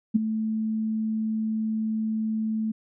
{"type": "tone with ADSR envelope", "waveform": "sine", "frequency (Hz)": 219.2, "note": "A3", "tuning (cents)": -6, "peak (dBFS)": -13, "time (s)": [0.14, 2.72], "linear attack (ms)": 19, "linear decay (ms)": 12, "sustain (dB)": -11, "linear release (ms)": 10, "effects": []}